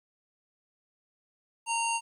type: harmonic tone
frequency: 923 Hz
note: A#5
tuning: 17 cents flat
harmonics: 1 / 3 / 5 / 7 / 9 / 10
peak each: -29 / -32 / -43 / -38 / -39 / -39 dBFS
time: 1.66-2.01 s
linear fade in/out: 50 ms
effects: 11-bit